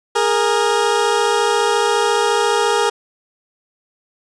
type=tone pair together; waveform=20% pulse; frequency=411.8 / 466.2 Hz; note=G#4 / A#4; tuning=-15 / 0 cents; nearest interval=major second; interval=215 cents; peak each=-12 dBFS; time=0.15-2.9 s; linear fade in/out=10 ms; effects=resampled to 22050 Hz + 8-bit